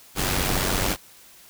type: noise with amplitude modulation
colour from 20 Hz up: pink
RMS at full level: -21 dBFS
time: 0.15-0.97 s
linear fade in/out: 50 ms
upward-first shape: sine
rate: 94.2 Hz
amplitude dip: 60%
effects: white hiss -50 dBFS RMS until 1.49 s